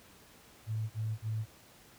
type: tone bursts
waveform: sine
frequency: 109.7 Hz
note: A2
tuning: 5 cents flat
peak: -31 dBFS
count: 3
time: 0.66-1.458 s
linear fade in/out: 50 ms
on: 240 ms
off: 39 ms
effects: pink hiss -58 dBFS RMS until 1.98 s + high-pass 60 Hz 12 dB/octave